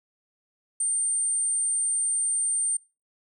sine tone, 8870 Hz, C#9, in tune, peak -20 dBFS, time 0.8-2.77 s, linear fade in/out 5 ms, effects noise-tail reverb RT60 0.3 s tail -26 dB re dry + tanh soft clip ceiling -22 dBFS

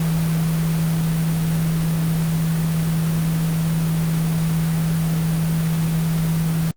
sine tone in noise, 162.4 Hz, E3, 26 cents flat, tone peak -17 dBFS, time 0-6.71 s, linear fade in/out 2 ms, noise pink, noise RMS -30 dBFS, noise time 0-6.71 s, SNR +10 dB, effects Opus 32 kbps

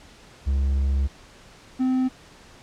triangle tone pair in turn, 68.3 / 257.9 Hz, C#2 / C4, -25 / -25 cents, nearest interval octave + major seventh, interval 2300 cents, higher second, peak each -17 / -17 dBFS, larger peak neither, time 0.46-1.08 / 1.79-2.09 s, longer first, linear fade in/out 20 ms, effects pink hiss -49 dBFS RMS until 2.62 s + low-pass 7000 Hz 12 dB/octave

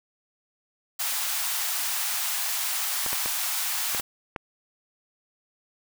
white high-pass noise, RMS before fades -28 dBFS, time 0.99-4.01 s, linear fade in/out 10 ms, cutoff 690 Hz, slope 48 dB/octave
clicks, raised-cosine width 0.5 ms, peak -16 dBFS, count 6, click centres 3.063 / 3.13 / 3.259 / 3.948 / 3.998 / 4.362 s
effects none

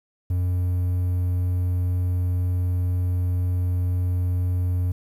triangle tone, 89.8 Hz, F2, 49 cents sharp, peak -18 dBFS, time 0.3-4.92 s, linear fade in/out 5 ms, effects 9-bit

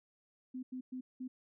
sine tone bursts at uneven times, 255.5 Hz, C4, 41 cents flat, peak -39 dBFS, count 4, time 0.54-0.63 / 0.72-0.81 / 0.92-1.01 / 1.2-1.28 s, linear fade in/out 10 ms, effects none

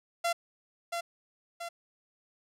sawtooth tone with echo, 684 Hz, F5, 36 cents flat, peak -23 dBFS, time 0.24-0.33 s, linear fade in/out 10 ms, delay 680 ms, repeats 2, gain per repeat -5 dB, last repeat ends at 1.69 s, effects low-pass 12000 Hz 12 dB/octave

